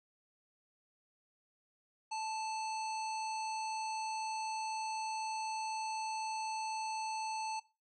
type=harmonic tone with a mistuned harmonic; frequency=878 Hz; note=A5; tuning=4 cents flat; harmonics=1 / 3 / 5 / 7 / 9 / 10; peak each=-37 / -47 / -48 / -50 / -57 / -59 dBFS; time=2.11-7.6 s; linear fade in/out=10 ms; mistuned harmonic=10; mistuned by=-21 cents; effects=noise-tail reverb RT60 0.3 s tail -20 dB re dry